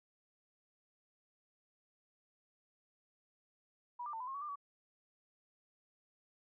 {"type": "tone with pitch steps", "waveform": "sine", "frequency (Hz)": [970, 1189, 898, 1003, 1074, 1131, 1195, 1137], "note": ["B5", "D6", "A5", "B5", "C6", "C#6", "D6", "C#6"], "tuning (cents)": [-31, 21, 35, 26, 45, 34, 30, 44], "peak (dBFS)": -40, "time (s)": [3.99, 4.558], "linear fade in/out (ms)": 10, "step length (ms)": 71, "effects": []}